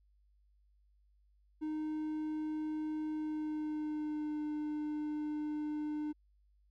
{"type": "tone with pitch glide", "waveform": "triangle", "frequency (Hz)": [308.6, 301.2], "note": ["D#4", "D4"], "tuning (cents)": [-14, 44], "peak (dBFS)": -33, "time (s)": [1.61, 6.13], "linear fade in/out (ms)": 20, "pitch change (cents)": -42, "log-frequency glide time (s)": [3.12, 4.42], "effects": ["added 50 Hz sine -66 dBFS peak until 6.7 s"]}